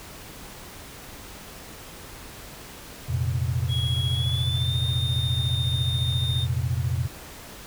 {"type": "chord", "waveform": "sine", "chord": "F suspended fourth", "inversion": "none", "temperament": "equal", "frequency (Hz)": [87.31, 116.54, 130.81], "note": ["F2", "Bb2", "C3"], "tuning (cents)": [0, 0, 0], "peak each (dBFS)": -27, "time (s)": [3.08, 7.08], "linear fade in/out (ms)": 20}
{"type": "tone with pitch glide", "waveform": "triangle", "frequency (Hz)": [3322, 3644], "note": ["G#7", "A#7"], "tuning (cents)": [0, -40], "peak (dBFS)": -27, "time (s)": [3.68, 6.47], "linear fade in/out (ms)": 50, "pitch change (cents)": 160, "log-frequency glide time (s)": [4.12, 4.77]}
{"effects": ["pink hiss -42 dBFS RMS until 7.66 s"]}